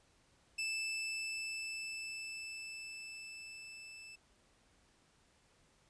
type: tone with level ramp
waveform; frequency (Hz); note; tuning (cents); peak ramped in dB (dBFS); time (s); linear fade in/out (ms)
sawtooth; 2637; E7; 0; -32 to -47; 0.58-4.16; 10
effects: pink hiss -70 dBFS RMS until 5.89 s + resampled to 22050 Hz